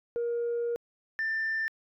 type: tone pair in turn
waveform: sine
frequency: 472.3 / 1783.2 Hz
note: A#4 / A6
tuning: +23 / +23 cents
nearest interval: octave + major seventh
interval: 2300 cents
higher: second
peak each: -26 dBFS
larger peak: neither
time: 0.16-0.76 / 1.19-1.68 s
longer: first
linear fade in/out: 0 ms
effects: tanh soft clip ceiling -25 dBFS